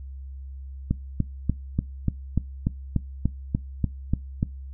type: click train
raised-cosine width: 5 ms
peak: -9 dBFS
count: 13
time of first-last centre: 0.91-4.429 s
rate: 3.41 Hz
effects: noise-tail reverb RT60 0.2 s tail -21 dB re dry + added 67 Hz sine -35 dBFS peak until 4.73 s